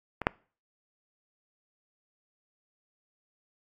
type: clicks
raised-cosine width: 0.5 ms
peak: -18 / -6 dBFS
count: 2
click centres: 0.217 / 0.269 s
effects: noise-tail reverb RT60 0.4 s tail -24 dB re dry + AAC 64 kbps